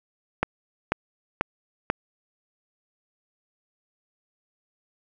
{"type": "click train", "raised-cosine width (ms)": 0.5, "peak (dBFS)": -6, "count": 4, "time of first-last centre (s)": [0.43, 1.901], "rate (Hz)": 2.04, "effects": []}